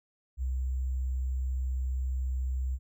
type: tone with sample-and-hold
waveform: sine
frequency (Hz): 64.4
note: C2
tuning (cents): -27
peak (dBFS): -28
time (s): 0.37-2.79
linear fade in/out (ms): 50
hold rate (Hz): 7350
effects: none